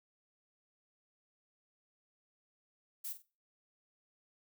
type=noise with echo; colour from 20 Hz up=violet; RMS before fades=-41 dBFS; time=3.04-3.13 s; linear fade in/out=10 ms; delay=47 ms; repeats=2; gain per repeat=-11 dB; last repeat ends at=3.224 s; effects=noise-tail reverb RT60 0.3 s tail -17 dB re dry